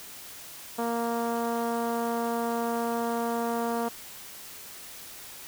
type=tone with low-pass filter; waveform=10% pulse; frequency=233.1 Hz; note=A#3; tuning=in tune; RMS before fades=-29 dBFS; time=0.78-3.89 s; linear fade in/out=10 ms; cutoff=1000 Hz; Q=0.8; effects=white hiss -44 dBFS RMS until 5.47 s